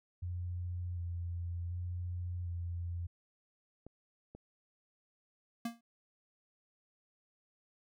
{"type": "tone with vibrato", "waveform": "sine", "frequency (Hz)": 87.5, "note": "F2", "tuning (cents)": 4, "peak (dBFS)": -36, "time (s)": [0.22, 3.07], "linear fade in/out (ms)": 10, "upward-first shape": "square", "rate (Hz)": 0.67, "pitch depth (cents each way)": 21}
{"type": "clicks", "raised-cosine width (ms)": 2, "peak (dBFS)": -36, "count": 2, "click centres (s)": [3.866, 4.35]}
{"type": "tone with exponential decay", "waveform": "square", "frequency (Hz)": 233.1, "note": "A#3", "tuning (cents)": 0, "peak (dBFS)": -33, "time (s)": [5.65, 5.81], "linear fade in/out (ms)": 5, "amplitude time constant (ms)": 33}
{"effects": []}